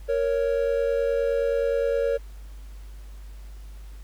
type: tone pair together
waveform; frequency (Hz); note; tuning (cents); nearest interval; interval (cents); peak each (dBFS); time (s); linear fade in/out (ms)
triangle; 465.4 / 555; A#4 / C#5; -3 / +2; minor third; 305; -22; 0.08-2.18; 20
effects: added 50 Hz sine -38 dBFS peak until 4.03 s + pink hiss -56 dBFS RMS until 4.03 s